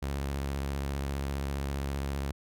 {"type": "tone with vibrato", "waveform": "sawtooth", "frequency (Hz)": 69.3, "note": "C#2", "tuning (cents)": 0, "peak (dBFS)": -27, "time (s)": [0.02, 2.32], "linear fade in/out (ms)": 10, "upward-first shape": "sine", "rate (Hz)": 15, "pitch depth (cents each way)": 53, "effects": []}